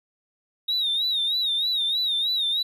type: tone with vibrato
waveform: triangle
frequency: 3759 Hz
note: A#7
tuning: 14 cents sharp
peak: -19 dBFS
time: 0.68-2.63 s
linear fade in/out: 10 ms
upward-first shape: sine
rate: 3.2 Hz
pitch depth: 99 cents each way
effects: tanh soft clip ceiling -18 dBFS